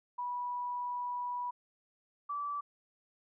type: tone pair in turn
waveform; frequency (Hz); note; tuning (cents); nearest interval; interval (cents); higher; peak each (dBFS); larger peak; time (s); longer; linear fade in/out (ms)
sine; 979 / 1157.9; B5 / D6; -15 / -25; minor third; 290; second; -34 / -34; neither; 0.18-1.51 / 2.29-2.61; first; 10
effects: none